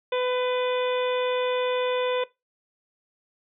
harmonic tone with a mistuned harmonic, 501 Hz, B4, 25 cents sharp, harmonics 1 / 2 / 3 / 4 / 5 / 6 / 7, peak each -23 / -32 / -38 / -39 / -35 / -41 / -36 dBFS, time 0.12-2.24 s, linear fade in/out 5 ms, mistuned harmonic 5, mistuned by -27 cents, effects noise-tail reverb RT60 0.2 s tail -19 dB re dry

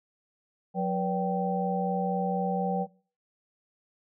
sine tone cluster, 182.6 / 485.9 / 570 / 777 Hz, F#3 / B4 / C#5 / G5, -23 / -28 / +48 / -16 cents, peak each -28 / -33 / -36 / -30 dBFS, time 0.74-2.87 s, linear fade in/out 50 ms, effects noise-tail reverb RT60 0.4 s tail -21 dB re dry

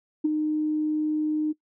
sine tone with ADSR envelope, 306.3 Hz, D#4, 27 cents flat, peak -16 dBFS, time 0.24-1.53 s, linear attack 12 ms, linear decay 18 ms, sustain -6 dB, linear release 20 ms, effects noise-tail reverb RT60 0.1 s tail -20 dB re dry + tanh soft clip ceiling -13 dBFS

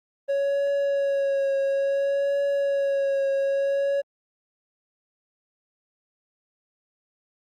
triangle tone with vibrato, 555 Hz, C#5, 2 cents sharp, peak -19 dBFS, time 0.28-4.02 s, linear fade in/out 20 ms, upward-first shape triangle, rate 0.58 Hz, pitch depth 26 cents each way, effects Opus 24 kbps

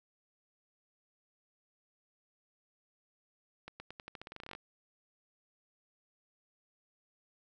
accelerating click train, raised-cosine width 0.3 ms, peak -29 dBFS, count 17, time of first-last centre 3.68-4.551 s, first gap 120 ms, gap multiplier 0.88, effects none

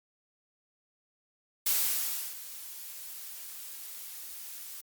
blue noise with ADSR envelope, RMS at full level -26 dBFS, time 1.66-4.81 s, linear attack 6 ms, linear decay 690 ms, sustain -17 dB, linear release 5 ms, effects Opus 48 kbps

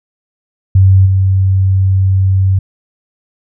sine tone with level steps, 95.4 Hz, G2, 47 cents flat, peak -3 / -7 dBFS, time 0.75-2.59 s, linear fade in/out 5 ms, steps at 1.05 s, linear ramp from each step 20 ms, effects none

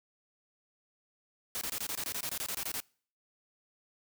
white noise bursts, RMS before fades -36 dBFS, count 15, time 1.55-2.802 s, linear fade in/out 0 ms, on 62 ms, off 23 ms, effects noise-tail reverb RT60 0.5 s tail -26 dB re dry

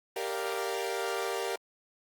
sawtooth chord, G minor seventh, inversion none, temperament equal, 392 / 466.2 / 587.3 / 698.5 Hz, G4 / Bb4 / D5 / F5, 0 / 0 / 0 / 0 cents, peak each -31 / -31 / -36 / -35 dBFS, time 0.16-1.56 s, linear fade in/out 5 ms, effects Opus 24 kbps

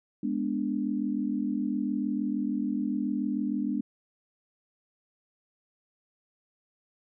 sine chord, G# diminished, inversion none, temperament equal, 207.7 / 246.9 / 293.7 Hz, G#3 / B3 / D4, 0 / 0 / 0 cents, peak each -31 dBFS, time 0.23-3.81 s, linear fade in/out 5 ms, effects none

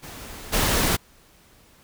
pink noise with level steps, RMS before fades -39 / -21 dBFS, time 0.02-0.97 s, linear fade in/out 20 ms, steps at 0.52 s, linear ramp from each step 20 ms, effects pink hiss -55 dBFS RMS until 1.83 s

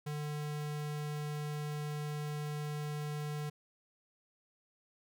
square tone, 149.1 Hz, D3, 27 cents sharp, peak -37 dBFS, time 0.06-3.5 s, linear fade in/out 10 ms, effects none

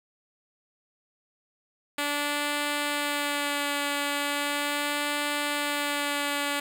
5% pulse tone with vibrato, 289.4 Hz, D4, 25 cents flat, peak -15 dBFS, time 1.98-6.6 s, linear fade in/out 5 ms, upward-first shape sine, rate 0.38 Hz, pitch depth 16 cents each way, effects none

